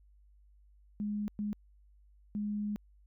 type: tone bursts at uneven times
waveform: sine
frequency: 208 Hz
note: G#3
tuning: 3 cents sharp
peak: -32 dBFS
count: 3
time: 1-1.28 / 1.39-1.53 / 2.35-2.76 s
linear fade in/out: 0 ms
effects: added 50 Hz sine -59 dBFS peak until 3.06 s